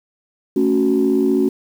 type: chord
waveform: sine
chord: F# minor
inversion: first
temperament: just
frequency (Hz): 222 / 277.5 / 370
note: A3 / C#4 / F#4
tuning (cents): +16 / +2 / 0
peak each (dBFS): -19 / -16 / -16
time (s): 0.56-1.49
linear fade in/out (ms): 5
effects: tanh soft clip ceiling -6 dBFS + 7-bit